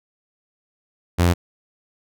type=tone; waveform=sawtooth; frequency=87.31 Hz; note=F2; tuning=in tune; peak=-10 dBFS; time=1.18-1.34 s; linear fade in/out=20 ms; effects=none